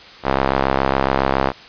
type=tone with band-pass filter; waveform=sawtooth; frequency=67.2 Hz; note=C2; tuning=47 cents sharp; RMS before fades=-18 dBFS; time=0.23-1.53 s; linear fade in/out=50 ms; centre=890 Hz; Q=1; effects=white hiss -40 dBFS RMS until 1.68 s + resampled to 11025 Hz